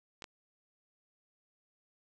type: clicks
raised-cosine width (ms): 0.2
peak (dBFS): -27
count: 2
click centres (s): 0.222 / 0.242
effects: none